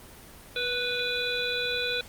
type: harmonic tone with a mistuned harmonic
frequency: 493.9 Hz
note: B4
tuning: in tune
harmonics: 1 / 3 / 5 / 7 / 8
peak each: -33 / -33 / -33 / -33 / -33 dBFS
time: 0.56-2.01 s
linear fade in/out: 2 ms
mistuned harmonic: 1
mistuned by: -17 cents
effects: pink hiss -48 dBFS RMS until 2.08 s + Opus 24 kbps